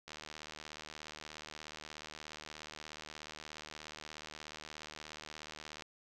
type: click train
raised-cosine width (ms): 0.2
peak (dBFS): -29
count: 442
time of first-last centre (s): 0.08-5.822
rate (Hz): 76.8
effects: none